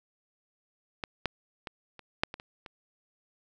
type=clicks; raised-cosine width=0.3 ms; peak=-17 / -12 / -21 / -30 / -8 / -22 / -28 / -27 dBFS; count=8; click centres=1.038 / 1.257 / 1.672 / 1.993 / 2.235 / 2.341 / 2.399 / 2.662 s; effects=none